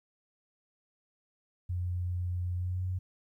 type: tone with pitch glide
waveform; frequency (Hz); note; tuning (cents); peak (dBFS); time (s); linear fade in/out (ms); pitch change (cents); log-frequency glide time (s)
sine; 89.2 to 91.92; F2 to F#2; +37 to -11; -30; 1.69-2.99; 10; +52; 2.56-2.83
effects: 12-bit